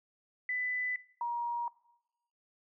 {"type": "tone pair in turn", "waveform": "sine", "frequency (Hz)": [1997, 948.5], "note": ["B6", "A#5"], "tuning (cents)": [19, 30], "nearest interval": "octave + minor second", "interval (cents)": 1289, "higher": "first", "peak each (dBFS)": [-31, -31], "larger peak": "neither", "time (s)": [[0.49, 0.96], [1.21, 1.68]], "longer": "neither", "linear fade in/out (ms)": 2, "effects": ["noise-tail reverb RT60 0.9 s tail -21 dB re dry"]}